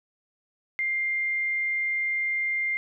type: tone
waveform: sine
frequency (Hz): 2100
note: C7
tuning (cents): +6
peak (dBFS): -24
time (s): 0.79-2.77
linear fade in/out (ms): 0
effects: none